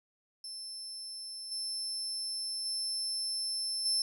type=tone with level steps; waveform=35% pulse; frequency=5300 Hz; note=E8; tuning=9 cents sharp; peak=-38 / -32 / -30 / -25 dBFS; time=0.44-4.02 s; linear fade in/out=2 ms; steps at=1.51 / 2.65 / 3.85 s; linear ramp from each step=10 ms; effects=none